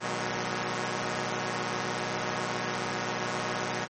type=chord; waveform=5% pulse; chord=G# minor seventh; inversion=first; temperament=equal with one note detuned; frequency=120.86 / 155.56 / 185 / 207.7 Hz; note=B2 / D#3 / F#3 / G#3; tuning=-37 / 0 / 0 / 0 cents; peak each=-23 / -26 / -23 / -26 dBFS; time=0-3.88 s; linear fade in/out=50 ms; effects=MP3 32 kbps